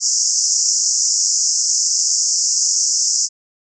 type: band-pass noise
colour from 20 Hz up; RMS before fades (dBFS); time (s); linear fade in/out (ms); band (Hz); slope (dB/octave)
white; -17; 0-3.29; 50; 5100 to 7300; 96
effects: none